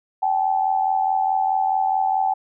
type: tone pair together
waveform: sine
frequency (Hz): 770.3 / 855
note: G5 / A5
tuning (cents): -30 / -50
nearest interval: major second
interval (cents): 180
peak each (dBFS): -19 / -22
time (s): 0.22-2.34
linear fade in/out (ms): 10
effects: none